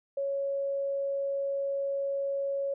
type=tone; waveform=sine; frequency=554.4 Hz; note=C#5; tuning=in tune; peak=-28 dBFS; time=0.17-2.74 s; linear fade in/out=5 ms; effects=none